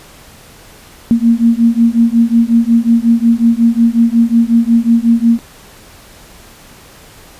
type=beating tone pair; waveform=sine; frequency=229.2 / 234.7 Hz; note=A#3 / A#3; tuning=-29 / +12 cents; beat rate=5.5 Hz; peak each=-10 dBFS; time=1.11-5.39 s; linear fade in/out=0 ms; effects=pink hiss -39 dBFS RMS until 7.39 s + resampled to 32000 Hz